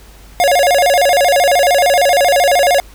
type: tone with vibrato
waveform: square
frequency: 631 Hz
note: D#5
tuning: 24 cents sharp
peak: -9 dBFS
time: 0.4-2.8 s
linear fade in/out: 0 ms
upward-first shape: square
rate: 13 Hz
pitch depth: 210 cents each way
effects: added 50 Hz sine -37 dBFS peak until 2.94 s + pink hiss -43 dBFS RMS until 2.94 s